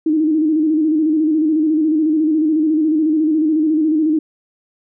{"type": "tone with vibrato", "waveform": "sine", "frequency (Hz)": 311.1, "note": "D#4", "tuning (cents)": 0, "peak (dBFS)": -12, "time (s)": [0.06, 4.19], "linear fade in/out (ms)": 5, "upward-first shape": "square", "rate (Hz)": 14, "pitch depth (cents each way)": 52, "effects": []}